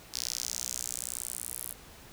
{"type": "tone with high-pass filter sweep", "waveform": "sawtooth", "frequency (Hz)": 61.1, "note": "B1", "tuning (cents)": -18, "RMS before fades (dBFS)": -37, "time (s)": [0.13, 1.74], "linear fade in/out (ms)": 20, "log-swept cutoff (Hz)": [5000, 11000], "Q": 2.7, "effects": ["pink hiss -52 dBFS RMS until 2.12 s"]}